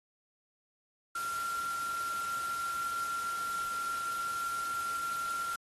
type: tone in noise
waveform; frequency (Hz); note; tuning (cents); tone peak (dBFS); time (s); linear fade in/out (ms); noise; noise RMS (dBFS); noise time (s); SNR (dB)
sine; 1375; F6; -27; -33; 1.15-5.56; 5; white; -44; 1.15-5.56; +8
effects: AAC 32 kbps